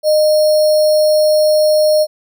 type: tone with sample-and-hold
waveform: sine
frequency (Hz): 613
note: D#5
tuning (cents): -26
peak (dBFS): -8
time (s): 0.03-2.07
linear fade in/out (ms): 50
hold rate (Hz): 4900
effects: none